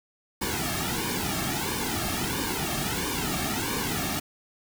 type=noise with flanger; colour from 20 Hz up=pink; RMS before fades=-29 dBFS; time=0.41-4.2 s; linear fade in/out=10 ms; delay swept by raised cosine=1.5 to 2.04 ms; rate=1.5 Hz; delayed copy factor=-0.85; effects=none